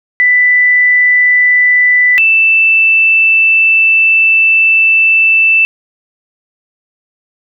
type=tone pair in turn; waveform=sine; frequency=1986 / 2651 Hz; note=B6 / E7; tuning=+9 / +9 cents; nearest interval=perfect fourth; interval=500 cents; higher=second; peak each=-5 dBFS; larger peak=neither; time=0.2-2.18 / 2.18-5.65 s; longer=second; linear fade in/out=0 ms; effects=none